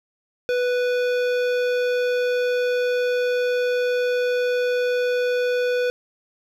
sine tone with hard clipping, 493.9 Hz, B4, in tune, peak -21 dBFS, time 0.49-5.9 s, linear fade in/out 0 ms, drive 15 dB, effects none

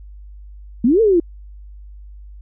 sine exponential two-way sweep, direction up then down, 216.7 to 466.2 to 325.2 Hz, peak -10 dBFS, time 0.84-1.2 s, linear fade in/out 5 ms, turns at 1.01 s, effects added 50 Hz sine -35 dBFS peak until 2.41 s

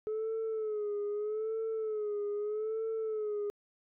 sine tone with vibrato, 428.3 Hz, A4, 47 cents flat, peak -30 dBFS, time 0.07-3.5 s, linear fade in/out 0 ms, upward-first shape sine, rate 0.8 Hz, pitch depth 72 cents each way, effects tanh soft clip ceiling -30 dBFS

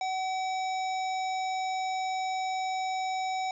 harmonic tone with a mistuned harmonic, 763 Hz, G5, 47 cents flat, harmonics 1 / 3 / 5 / 7 / 9, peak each -29 / -39 / -43 / -46 / -48 dBFS, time 0.01-3.51 s, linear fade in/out 2 ms, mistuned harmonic 1, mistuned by -24 cents, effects none

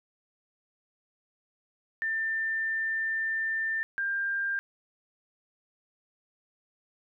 sine tone pair in turn, 1790 / 1594.7 Hz, A6 / G6, +29 / +29 cents, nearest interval major second, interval 200 cents, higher first, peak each -27 / -27 dBFS, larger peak neither, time 2.02-3.83 / 3.98-4.59 s, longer first, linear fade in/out 0 ms, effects none

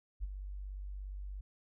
sine tone with ADSR envelope, 48.55 Hz, G1, 16 cents flat, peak -32 dBFS, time 0.2-1.41 s, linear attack 36 ms, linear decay 26 ms, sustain -8 dB, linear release 5 ms, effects none

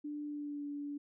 sine tone with pitch glide, 295.2 to 288.5 Hz, D4 to D4, +9 to -31 cents, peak -38 dBFS, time 0.04-0.98 s, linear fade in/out 10 ms, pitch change -40 cents, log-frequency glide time 0.25-0.66 s, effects none

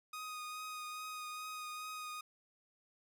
sawtooth tone with vibrato, 1244.5 Hz, D#6, in tune, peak -39 dBFS, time 0.13-2.21 s, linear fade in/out 5 ms, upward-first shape triangle, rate 2.4 Hz, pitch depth 18 cents each way, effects none

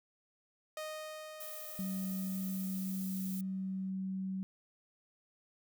sawtooth tone with exponential decay, 620 Hz, D#5, 6 cents flat, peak -35 dBFS, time 0.77-3.9 s, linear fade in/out 2 ms, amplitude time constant 680 ms
violet noise, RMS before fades -46 dBFS, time 1.4-3.41 s, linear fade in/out 5 ms
sine tone, 190 Hz, F#3, 46 cents sharp, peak -35 dBFS, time 1.79-4.43 s, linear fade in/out 0 ms
effects none

